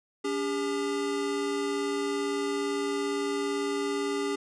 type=tone pair together; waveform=square; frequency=284.3 / 402 Hz; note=C#4 / G4; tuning=+44 / +44 cents; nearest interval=tritone; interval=600 cents; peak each=-33 / -30 dBFS; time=0.24-4.36 s; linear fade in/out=10 ms; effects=resampled to 22050 Hz